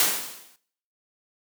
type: noise with exponential decay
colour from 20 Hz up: white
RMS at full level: -18 dBFS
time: 0-0.56 s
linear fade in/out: 1 ms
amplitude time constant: 120 ms
effects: noise-tail reverb RT60 0.6 s tail -18 dB re dry + high-pass 200 Hz 12 dB/octave